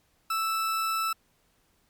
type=tone; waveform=40% pulse; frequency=1318.5 Hz; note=E6; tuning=in tune; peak=-25 dBFS; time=0.3-1.13 s; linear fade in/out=5 ms; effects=pink hiss -68 dBFS RMS until 1.89 s + MP3 96 kbps